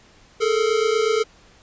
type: tone pair together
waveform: square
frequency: 425.7 / 454 Hz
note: G#4 / A#4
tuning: +43 / -46 cents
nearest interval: minor second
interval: 111 cents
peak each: -21 / -21 dBFS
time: 0.4-1.24 s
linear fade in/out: 20 ms
effects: pink hiss -52 dBFS RMS until 1.62 s + resampled to 16000 Hz